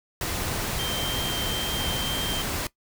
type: tone in noise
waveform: sine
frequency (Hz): 3151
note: G7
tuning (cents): +8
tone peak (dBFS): -29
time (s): 0.79-2.42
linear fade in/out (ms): 2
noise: pink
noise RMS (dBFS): -29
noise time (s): 0.21-2.67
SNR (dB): -3
effects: noise-tail reverb RT60 0.1 s tail -19 dB re dry